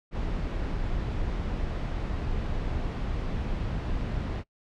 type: noise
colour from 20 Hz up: brown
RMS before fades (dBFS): -30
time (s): 0.11-4.44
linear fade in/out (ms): 50
effects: noise-tail reverb RT60 0.1 s tail -23 dB re dry + low-pass 4000 Hz 12 dB/octave